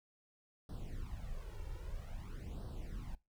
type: noise with flanger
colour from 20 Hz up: brown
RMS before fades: -44 dBFS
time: 0.69-3.15 s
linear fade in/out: 2 ms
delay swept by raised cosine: 0.21 to 2.21 ms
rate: 0.51 Hz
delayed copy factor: +0.95
effects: noise-tail reverb RT60 0.2 s tail -20 dB re dry